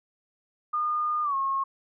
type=tone with pitch glide; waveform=sine; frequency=1218 to 1085.1 Hz; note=D#6 to C#6; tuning=-37 to -37 cents; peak=-24 dBFS; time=0.73-1.64 s; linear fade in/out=10 ms; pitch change=-200 cents; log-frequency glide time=1.23-1.35 s; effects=none